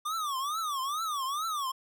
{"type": "tone with vibrato", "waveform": "square", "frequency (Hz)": 1178, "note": "D6", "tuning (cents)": 5, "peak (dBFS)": -31, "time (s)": [0.05, 1.72], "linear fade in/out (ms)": 10, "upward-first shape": "triangle", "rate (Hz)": 2.3, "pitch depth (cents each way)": 240, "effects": []}